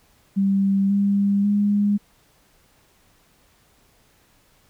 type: tone with pitch steps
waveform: sine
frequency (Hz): 196 / 200.2 / 204.6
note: G3 / G3 / G#3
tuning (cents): 0 / +37 / -26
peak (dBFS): -16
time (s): 0.36-1.98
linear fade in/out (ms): 20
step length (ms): 540
effects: pink hiss -59 dBFS RMS until 4.69 s